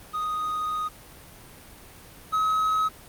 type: tone pair in turn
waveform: triangle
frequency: 1244.5 / 1277.3 Hz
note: D#6 / D#6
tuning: 0 / +45 cents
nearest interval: unison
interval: 45 cents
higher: second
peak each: -24 / -19 dBFS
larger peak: second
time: 0.13-0.89 / 2.32-2.89 s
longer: first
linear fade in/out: 20 ms
effects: pink hiss -47 dBFS RMS until 3.08 s + Opus 32 kbps